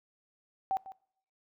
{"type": "tone with echo", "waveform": "sine", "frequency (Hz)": 769, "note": "G5", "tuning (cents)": -33, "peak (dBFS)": -27, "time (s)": [0.71, 0.77], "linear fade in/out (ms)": 0, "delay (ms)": 150, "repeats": 1, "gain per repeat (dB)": -15, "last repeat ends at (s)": 0.92, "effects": ["noise-tail reverb RT60 0.7 s tail -24 dB re dry"]}